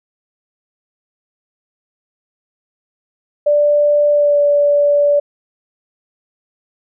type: tone with pitch glide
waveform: sine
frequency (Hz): 587.3 to 579.2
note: D5 to D5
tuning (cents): 0 to -24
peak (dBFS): -9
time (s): 3.46-5.2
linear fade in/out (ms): 10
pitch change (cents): -24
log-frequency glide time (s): 4.11-4.39
effects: none